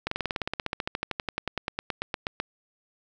slowing click train, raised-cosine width 0.3 ms, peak -12 dBFS, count 30, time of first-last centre 0.07-2.401 s, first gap 44 ms, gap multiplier 1.04, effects none

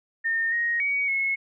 sine tone with pitch steps, 1823 / 1874 / 2252 / 2182 Hz, A#6 / A#6 / C#7 / C#7, -39 / +9 / +27 / -28 cents, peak -22 dBFS, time 0.24-1.36 s, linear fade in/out 20 ms, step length 280 ms, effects none

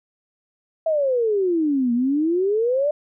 sine exponential two-way sweep, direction down then up, 659.3 to 233.1 to 606 Hz, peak -17 dBFS, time 0.86-2.91 s, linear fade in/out 5 ms, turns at 1.93 s, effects none

